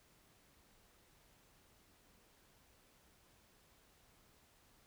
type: silence
effects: pink hiss -69 dBFS RMS until 4.86 s